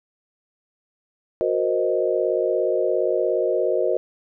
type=chord; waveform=sine; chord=C half-diminished seventh; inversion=second; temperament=equal with one note detuned; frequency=366 / 466.2 / 523.3 / 622.3 Hz; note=Gb4 / Bb4 / C5 / Eb5; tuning=-19 / 0 / 0 / 0 cents; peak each=-24 dBFS; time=1.41-3.97 s; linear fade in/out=0 ms; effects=none